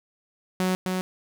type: tone with echo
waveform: sawtooth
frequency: 185 Hz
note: F#3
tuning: in tune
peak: -18 dBFS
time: 0.6-0.75 s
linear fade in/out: 0 ms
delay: 260 ms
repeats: 1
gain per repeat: -3 dB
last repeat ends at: 1.01 s
effects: none